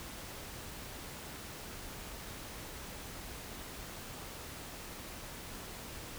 silence, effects pink hiss -46 dBFS RMS until 6.18 s

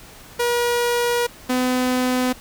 sawtooth tone pair in turn, 479.7 / 252.8 Hz, A#4 / B3, +50 / +41 cents, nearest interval major seventh, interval 1109 cents, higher first, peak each -14 dBFS, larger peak neither, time 0.39-1.27 / 1.49-2.33 s, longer first, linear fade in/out 10 ms, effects pink hiss -43 dBFS RMS until 2.4 s

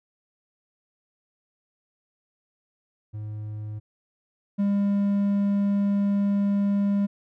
triangle tone pair in turn, 106.5 / 201 Hz, G#2 / G3, +44 / +44 cents, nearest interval major seventh, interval 1100 cents, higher second, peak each -29 / -18 dBFS, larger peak second, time 3.13-3.8 / 4.58-7.07 s, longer second, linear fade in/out 20 ms, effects none

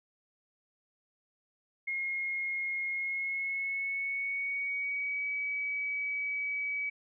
sine tone with pitch glide, 2150 to 2278 Hz, C7 to C#7, +47 to +47 cents, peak -31 dBFS, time 1.87-6.9 s, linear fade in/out 10 ms, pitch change +100 cents, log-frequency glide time 2.89-5.26 s, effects none

